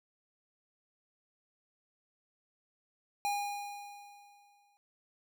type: tone with exponential decay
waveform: square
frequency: 815 Hz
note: G#5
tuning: 33 cents flat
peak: -30 dBFS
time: 3.25-4.77 s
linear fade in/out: 0 ms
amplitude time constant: 330 ms
effects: none